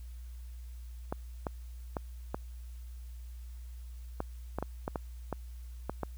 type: clicks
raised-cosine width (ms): 1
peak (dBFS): -19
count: 12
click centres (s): 1.125 / 1.468 / 1.968 / 2.345 / 4.204 / 4.586 / 4.626 / 4.879 / 4.958 / 5.327 / 5.896 / 6.033
effects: added 60 Hz sine -42 dBFS peak until 6.17 s + white hiss -64 dBFS RMS until 6.17 s